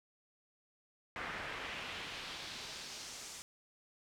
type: noise with band-pass filter sweep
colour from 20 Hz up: brown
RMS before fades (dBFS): -45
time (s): 1.16-3.42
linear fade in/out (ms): 0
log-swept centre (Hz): 1700 to 7400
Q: 1.5
effects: none